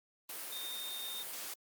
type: tone in noise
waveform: sine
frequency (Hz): 3661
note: A#7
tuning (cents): -32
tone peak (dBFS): -41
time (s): 0.52-1.23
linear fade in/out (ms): 5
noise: white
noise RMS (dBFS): -43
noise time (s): 0.29-1.54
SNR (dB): -1
effects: high-pass 300 Hz 12 dB/octave + Opus 32 kbps